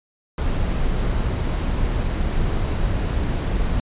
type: noise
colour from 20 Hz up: brown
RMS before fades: -21 dBFS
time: 0.38-3.8 s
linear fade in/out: 2 ms
effects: resampled to 8000 Hz